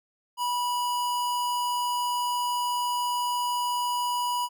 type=tone; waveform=square; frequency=977 Hz; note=B5; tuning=19 cents flat; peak=-26 dBFS; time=0.37-4.49 s; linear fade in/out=50 ms; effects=none